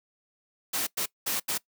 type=noise bursts at uneven times; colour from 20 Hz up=white; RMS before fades=-29 dBFS; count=4; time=0.73-0.87 / 0.97-1.06 / 1.26-1.4 / 1.48-1.58 s; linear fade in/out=10 ms; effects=noise-tail reverb RT60 0.1 s tail -21 dB re dry + high-pass 150 Hz 12 dB/octave